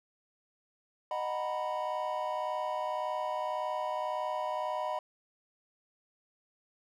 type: chord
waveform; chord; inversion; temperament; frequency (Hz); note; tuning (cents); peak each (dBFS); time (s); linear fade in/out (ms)
triangle; B major seventh; first; just; 617.4 / 740.8 / 926 / 987.8; D#5 / F#5 / A#5 / B5; -14 / +2 / -12 / 0; -34 / -36 / -40 / -34; 1.11-4.99; 2
effects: none